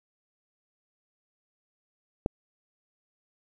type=click; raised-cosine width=2 ms; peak=-12 dBFS; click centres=2.261 s; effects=9-bit